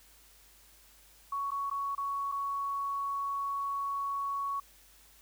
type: tone with dropouts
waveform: sine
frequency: 1115 Hz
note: C#6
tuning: 10 cents sharp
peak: -31 dBFS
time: 1.32-4.6 s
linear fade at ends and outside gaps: 5 ms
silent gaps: 1.507-1.516 / 1.7-1.711 / 1.951-1.978 / 2.317-2.321 s
effects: added 50 Hz sine -64 dBFS peak until 5.21 s + white hiss -60 dBFS RMS until 5.21 s